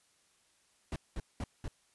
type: noise bursts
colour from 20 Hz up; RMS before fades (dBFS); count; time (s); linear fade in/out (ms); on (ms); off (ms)
brown; -37; 4; 0.92-1.68; 2; 40; 200
effects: white hiss -70 dBFS RMS until 1.94 s + resampled to 24000 Hz